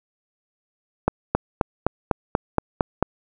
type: accelerating click train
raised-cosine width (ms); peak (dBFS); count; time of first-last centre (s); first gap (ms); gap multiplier
1; -3; 9; 1.08-3.026; 270; 0.97
effects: none